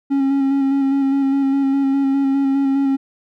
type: tone with vibrato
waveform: triangle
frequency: 273.7 Hz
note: C#4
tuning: 22 cents flat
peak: -12 dBFS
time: 0.1-2.97 s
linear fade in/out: 20 ms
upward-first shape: square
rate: 4.9 Hz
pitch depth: 18 cents each way
effects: none